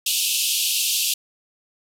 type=band-pass noise; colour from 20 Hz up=pink; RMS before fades=-22 dBFS; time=0.06-1.14 s; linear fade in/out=5 ms; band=2600 to 15000 Hz; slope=96 dB/octave; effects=none